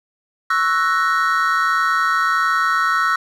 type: chord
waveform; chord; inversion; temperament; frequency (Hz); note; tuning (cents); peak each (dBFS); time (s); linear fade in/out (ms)
triangle; F# dominant seventh; second; equal; 1108.7 / 1318.5 / 1480 / 1864.7; C#6 / E6 / F#6 / A#6; 0 / 0 / 0 / 0; -21 / -16 / -19 / -22; 0.5-3.16; 5
effects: none